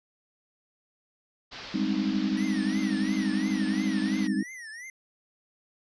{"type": "low-pass noise", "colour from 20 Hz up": "white", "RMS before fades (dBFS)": -42, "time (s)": [1.51, 4.28], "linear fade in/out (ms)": 20, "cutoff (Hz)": 5100, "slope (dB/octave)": 48}
{"type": "chord", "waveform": "sine", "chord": "Ab major seventh", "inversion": "third", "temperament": "equal", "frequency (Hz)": [196, 207.7, 261.6, 311.1], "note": ["G3", "Ab3", "C4", "Eb4"], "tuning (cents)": [0, 0, 0, 0], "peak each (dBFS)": -30, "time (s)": [1.74, 4.43], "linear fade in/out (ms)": 5}
{"type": "tone with vibrato", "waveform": "square", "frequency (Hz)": 1900, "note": "A#6", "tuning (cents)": 33, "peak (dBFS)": -40, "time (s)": [2.37, 4.9], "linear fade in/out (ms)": 2, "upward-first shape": "triangle", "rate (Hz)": 2.9, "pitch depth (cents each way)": 190}
{"effects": ["resampled to 22050 Hz"]}